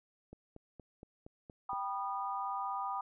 click train, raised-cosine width 2 ms, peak -36 dBFS, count 7, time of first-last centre 0.33-1.732 s, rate 4.28 Hz
sine chord, G augmented, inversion none, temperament just, 784 / 980 / 1225 Hz, G5 / B5 / D#6, 0 / -14 / -27 cents, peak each -39 dBFS, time 1.69-3.01 s, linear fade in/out 5 ms
effects none

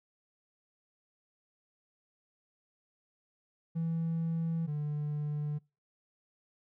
triangle tone pair in turn, 164.81 / 148.53 Hz, E3 / D3, 0 / +20 cents, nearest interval major second, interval 180 cents, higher first, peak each -27 / -29 dBFS, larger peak first, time 3.75-4.67 / 4.67-5.59 s, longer neither, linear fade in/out 20 ms, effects noise-tail reverb RT60 0.3 s tail -26 dB re dry + tanh soft clip ceiling -25 dBFS

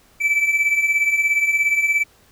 triangle beating tone pair, 2301 / 2318 Hz, D7 / D7, -36 / -23 cents, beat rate 17 Hz, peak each -21 / -15 dBFS, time 0.2-2.04 s, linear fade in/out 20 ms, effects pink hiss -54 dBFS RMS until 2.31 s

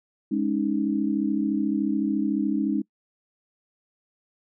sine chord, Ab suspended fourth, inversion none, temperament equal, 207.7 / 277.2 / 311.1 Hz, Ab3 / Db4 / Eb4, 0 / 0 / 0 cents, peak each -26 dBFS, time 0.31-2.82 s, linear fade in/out 10 ms, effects noise-tail reverb RT60 0.1 s tail -23 dB re dry

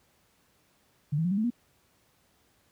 sine tone with pitch steps, 146.8 / 161.95 / 178.66 / 197.09 / 217.4 / 239.9 Hz, D3 / E3 / F3 / G3 / A3 / A#3, 0 / -30 / +40 / +10 / -21 / +50 cents, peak -24 dBFS, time 1.12-1.504 s, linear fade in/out 10 ms, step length 64 ms, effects pink hiss -67 dBFS RMS until 2.71 s + high-pass 60 Hz 12 dB/octave

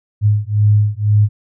sine beating tone pair, 103.83 / 105.83 Hz, G#2 / G#2, 0 / +33 cents, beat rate 2 Hz, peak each -13 dBFS, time 0.21-1.29 s, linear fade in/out 50 ms, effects none

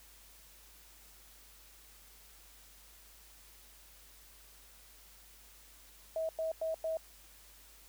sine tone bursts, 643 Hz, E5, 43 cents flat, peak -32 dBFS, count 4, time 6.16-6.971 s, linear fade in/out 2 ms, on 130 ms, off 97 ms, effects added 50 Hz sine -62 dBFS peak until 7.88 s + white hiss -59 dBFS RMS until 7.88 s

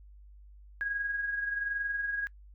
sine tone with amplitude modulation, 1645 Hz, G#6, 17 cents flat, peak -28 dBFS, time 0.81-2.27 s, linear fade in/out 0 ms, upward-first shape sine, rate 21.2 Hz, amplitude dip 50%, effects noise-tail reverb RT60 0.1 s tail -22 dB re dry + added 50 Hz sine -50 dBFS peak until 2.54 s

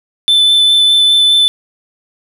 triangle tone with vibrato, 3520 Hz, A7, in tune, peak -5 dBFS, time 0.28-1.48 s, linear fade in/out 0 ms, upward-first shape triangle, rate 4.9 Hz, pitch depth 11 cents each way, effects none

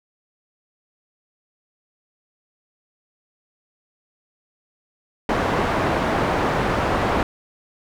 white low-pass noise, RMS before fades -21 dBFS, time 5.29-7.23 s, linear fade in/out 2 ms, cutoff 1000 Hz, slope 12 dB/octave, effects none

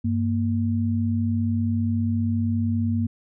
sine tone pair together, 97.7 / 232.6 Hz, G2 / A#3, -5 / -4 cents, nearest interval octave + minor third, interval 1501 cents, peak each -23 dBFS, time 0.04-3.07 s, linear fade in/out 10 ms, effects none

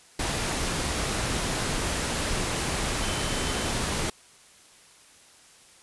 sine tone in noise, 3061 Hz, G7, 42 cents flat, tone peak -39 dBFS, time 3.02-3.71 s, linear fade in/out 5 ms, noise pink, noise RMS -28 dBFS, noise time 0.19-4.1 s, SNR -14 dB, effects white hiss -54 dBFS RMS until 5.82 s + resampled to 24000 Hz

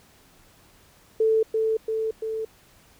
sine tone with echo, 441.9 Hz, A4, 7 cents sharp, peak -17 dBFS, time 1.2-1.43 s, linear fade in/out 5 ms, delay 340 ms, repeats 3, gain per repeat -3 dB, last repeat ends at 2.45 s, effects pink hiss -56 dBFS RMS until 2.99 s

